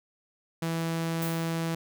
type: tone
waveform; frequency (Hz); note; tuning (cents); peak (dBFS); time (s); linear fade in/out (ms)
sawtooth; 164.81; E3; 0; -24; 0.62-1.75; 5
type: noise with exponential decay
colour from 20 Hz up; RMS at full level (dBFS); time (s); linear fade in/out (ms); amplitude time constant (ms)
violet; -34; 1.22-1.68; 2; 100
effects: none